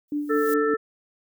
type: noise with exponential growth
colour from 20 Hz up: violet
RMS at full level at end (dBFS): -32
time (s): 0.08-0.54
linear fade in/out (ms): 2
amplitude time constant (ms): 100
type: tone with tremolo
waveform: sine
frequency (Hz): 293.7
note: D4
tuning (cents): 0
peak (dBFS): -22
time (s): 0.12-0.74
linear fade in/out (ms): 2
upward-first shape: triangle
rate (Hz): 5.1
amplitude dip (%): 65
type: harmonic tone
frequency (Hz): 442.6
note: A4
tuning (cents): +10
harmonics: 1 / 3 / 4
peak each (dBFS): -21 / -27 / -31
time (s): 0.29-0.77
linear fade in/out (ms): 20
effects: none